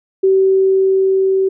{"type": "tone with level ramp", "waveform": "sine", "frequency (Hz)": 383.2, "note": "G4", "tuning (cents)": -39, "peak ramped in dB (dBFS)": [-8, -11], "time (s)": [0.23, 1.49], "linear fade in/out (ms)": 10, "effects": []}